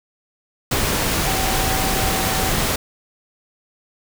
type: tone in noise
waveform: sine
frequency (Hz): 764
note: G5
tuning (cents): -45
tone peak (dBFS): -26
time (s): 1.26-2.5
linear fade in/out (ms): 5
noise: pink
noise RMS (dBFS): -20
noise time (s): 0.71-2.76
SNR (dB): -9
effects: none